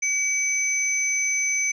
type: tone pair together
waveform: sine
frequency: 2285 / 6109 Hz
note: D7 / G8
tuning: -48 / -46 cents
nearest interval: octave + perfect fourth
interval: 1702 cents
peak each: -23 dBFS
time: 0.02-1.72 s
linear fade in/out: 10 ms
effects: tanh soft clip ceiling -13 dBFS